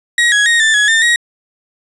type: tone with pitch steps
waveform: 35% pulse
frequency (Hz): 1897 / 1667 / 1866 / 1773 / 1681 / 1802 / 1894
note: A#6 / G#6 / A#6 / A6 / G#6 / A6 / A#6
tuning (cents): +30 / +6 / +1 / +13 / +20 / +41 / +27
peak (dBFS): -7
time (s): 0.18-1.16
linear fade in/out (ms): 2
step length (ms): 140
effects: resampled to 22050 Hz + 7-bit